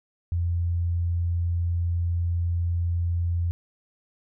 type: tone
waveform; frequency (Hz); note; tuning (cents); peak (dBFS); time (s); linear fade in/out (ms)
sine; 86; F2; -26; -22; 0.32-3.51; 0
effects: none